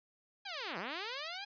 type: linear two-way sweep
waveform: 5% pulse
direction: down then up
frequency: 830.6 to 158.8 to 830.6 Hz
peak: -27 dBFS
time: 0.45-1.45 s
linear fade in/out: 10 ms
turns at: 0.78 s
effects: resampled to 11025 Hz